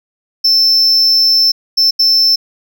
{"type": "tone bursts at uneven times", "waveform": "triangle", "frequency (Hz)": 5320, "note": "E8", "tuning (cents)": 15, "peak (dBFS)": -6, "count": 3, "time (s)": [[0.44, 1.52], [1.77, 1.91], [1.99, 2.36]], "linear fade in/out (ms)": 10, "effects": []}